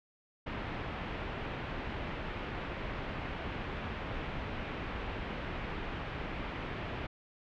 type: low-pass noise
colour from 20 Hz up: pink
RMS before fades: -39 dBFS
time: 0.46-7.07 s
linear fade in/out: 10 ms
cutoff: 2900 Hz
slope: 24 dB/octave
effects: none